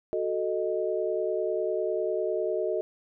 sine chord, D# diminished, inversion first, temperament equal, 370 / 440 / 622.3 Hz, F#4 / A4 / D#5, 0 / 0 / 0 cents, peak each -30 dBFS, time 0.13-2.81 s, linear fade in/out 0 ms, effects none

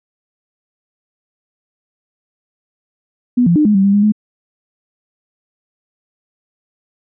sine tone with pitch steps, 245.5 / 171.4 / 302.4 / 209.9 / 193.9 / 198.8 / 204.4 / 212 Hz, B3 / F3 / D#4 / G#3 / G3 / G3 / G#3 / G#3, -10 / -32 / -49 / +19 / -19 / +25 / -27 / +36 cents, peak -8 dBFS, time 3.37-4.122 s, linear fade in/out 10 ms, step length 94 ms, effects none

